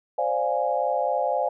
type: chord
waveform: sine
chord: D half-diminished seventh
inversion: third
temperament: equal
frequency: 523.3 / 587.3 / 698.5 / 830.6 Hz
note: C5 / D5 / F5 / Ab5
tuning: 0 / 0 / 0 / 0 cents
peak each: -27 dBFS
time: 0.18-1.49 s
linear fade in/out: 5 ms
effects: none